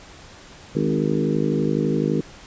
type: harmonic tone with a mistuned harmonic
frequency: 51.91 Hz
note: G#1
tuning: in tune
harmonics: 3 / 4 / 5 / 6 / 7 / 8 / 9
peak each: -24 / -25 / -26 / -27 / -27 / -28 / -29 dBFS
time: 0.75-2.21 s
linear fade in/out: 5 ms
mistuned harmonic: 6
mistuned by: -17 cents
effects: pink hiss -44 dBFS RMS until 2.46 s + resampled to 16000 Hz